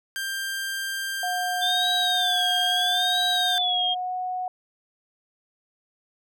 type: tone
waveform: sawtooth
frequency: 1585 Hz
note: G6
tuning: 19 cents sharp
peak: -24 dBFS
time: 0.16-3.58 s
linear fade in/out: 0 ms
type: tone with pitch glide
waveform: sine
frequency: 724 to 735 Hz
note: F#5 to F#5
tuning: -38 to -12 cents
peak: -26 dBFS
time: 1.23-4.48 s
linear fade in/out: 2 ms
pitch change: +26 cents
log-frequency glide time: 3.83-4.14 s
type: tone with vibrato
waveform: sine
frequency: 3520 Hz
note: A7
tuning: in tune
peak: -22 dBFS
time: 1.61-3.95 s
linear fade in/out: 20 ms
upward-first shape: sine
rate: 0.76 Hz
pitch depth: 150 cents each way
effects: none